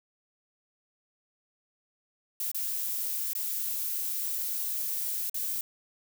violet noise with dropouts, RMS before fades -32 dBFS, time 2.4-5.61 s, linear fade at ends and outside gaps 2 ms, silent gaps 2.516-2.546 / 3.333-3.351 / 5.297-5.343 s, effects none

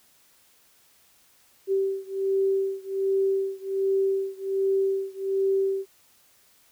sine beating tone pair, 387.6 / 388.9 Hz, G4 / G4, -20 / -14 cents, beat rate 1.3 Hz, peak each -25 / -26 dBFS, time 1.67-5.86 s, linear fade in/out 50 ms, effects white hiss -60 dBFS RMS until 6.71 s

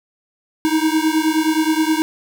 square beating tone pair, 311.1 / 320.6 Hz, D#4 / E4, 0 / -48 cents, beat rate 9.5 Hz, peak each -18 / -19 dBFS, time 0.65-2.02 s, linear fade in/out 0 ms, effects none

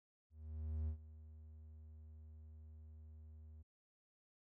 triangle tone with ADSR envelope, 77.78 Hz, D#2, in tune, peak -35 dBFS, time 0.3-3.63 s, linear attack 580 ms, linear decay 89 ms, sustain -17 dB, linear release 16 ms, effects none

